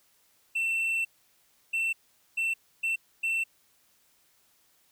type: tone bursts at uneven times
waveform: triangle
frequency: 2689 Hz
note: E7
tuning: 34 cents sharp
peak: -24 dBFS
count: 5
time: 0.55-1.05 / 1.73-1.93 / 2.37-2.54 / 2.83-2.96 / 3.23-3.44 s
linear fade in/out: 10 ms
effects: white hiss -66 dBFS RMS until 4.91 s